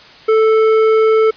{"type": "tone with hard clipping", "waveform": "sine", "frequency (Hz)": 440, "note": "A4", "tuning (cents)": 0, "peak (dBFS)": -10, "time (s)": [0.28, 1.31], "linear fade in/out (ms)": 10, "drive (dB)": 9, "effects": ["white hiss -40 dBFS RMS until 1.36 s", "resampled to 11025 Hz"]}